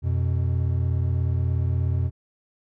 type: tone pair together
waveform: triangle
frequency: 87.4 / 124.17 Hz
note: F2 / B2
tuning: +2 / +10 cents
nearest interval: tritone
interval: 608 cents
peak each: -20 / -23 dBFS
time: 0.02-2.11 s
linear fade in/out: 50 ms
effects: none